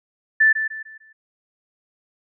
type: tone with echo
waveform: sine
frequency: 1760 Hz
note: A6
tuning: in tune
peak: -11 dBFS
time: 0.4-0.53 s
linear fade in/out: 10 ms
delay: 150 ms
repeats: 4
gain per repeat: -9 dB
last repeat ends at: 1.13 s
effects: none